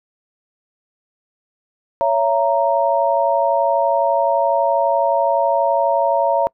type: chord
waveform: sine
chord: A# diminished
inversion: first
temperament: just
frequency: 559.4 / 671.3 / 932.3 Hz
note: C#5 / E5 / A#5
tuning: +16 / +31 / 0 cents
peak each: -18 dBFS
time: 2.01-6.47 s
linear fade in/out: 0 ms
effects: noise-tail reverb RT60 0.1 s tail -26 dB re dry